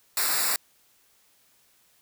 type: noise with comb filter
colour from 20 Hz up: white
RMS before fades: -25 dBFS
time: 0.17-0.56 s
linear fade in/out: 2 ms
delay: 0.32 ms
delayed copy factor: -0.85
effects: white hiss -63 dBFS RMS until 2.01 s